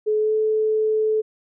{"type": "tone with pitch glide", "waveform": "sine", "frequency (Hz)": [427.9, 433.9], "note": ["A4", "A4"], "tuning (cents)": [-48, -24], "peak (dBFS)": -17, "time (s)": [0.06, 1.22], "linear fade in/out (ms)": 20, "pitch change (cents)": 24, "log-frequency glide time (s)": [0.18, 0.34], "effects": []}